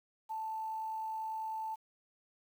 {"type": "tone with quantisation", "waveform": "sine", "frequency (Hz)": 881, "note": "A5", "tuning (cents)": 2, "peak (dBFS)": -36, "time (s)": [0.29, 1.76], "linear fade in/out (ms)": 20, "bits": 10, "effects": []}